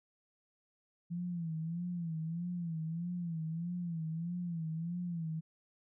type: tone with vibrato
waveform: sine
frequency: 168.1 Hz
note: E3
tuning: 34 cents sharp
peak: -35 dBFS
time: 1.1-5.41 s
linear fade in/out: 20 ms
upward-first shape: sine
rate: 1.6 Hz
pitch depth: 96 cents each way
effects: none